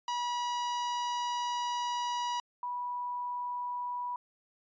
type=tone pair in turn; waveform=45% pulse / sine; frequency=969 / 979.1 Hz; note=B5 / B5; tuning=-33 / -15 cents; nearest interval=unison; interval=18 cents; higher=second; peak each=-31 / -33 dBFS; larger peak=first; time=0.08-2.4 / 2.63-4.16 s; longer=first; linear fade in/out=2 ms; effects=resampled to 16000 Hz